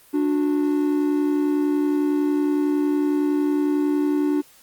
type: tone pair together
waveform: triangle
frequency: 293.8 / 364.7 Hz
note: D4 / F#4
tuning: +1 / -25 cents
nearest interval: major third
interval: 374 cents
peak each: -17 / -23 dBFS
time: 0.13-4.42 s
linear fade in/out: 20 ms
effects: white hiss -52 dBFS RMS until 4.62 s + Opus 32 kbps